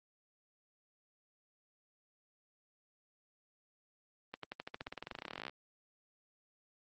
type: accelerating click train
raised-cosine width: 0.3 ms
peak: -25 dBFS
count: 28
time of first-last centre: 4.34-5.481 s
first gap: 93 ms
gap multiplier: 0.93
effects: high-pass 150 Hz 12 dB/octave + Opus 24 kbps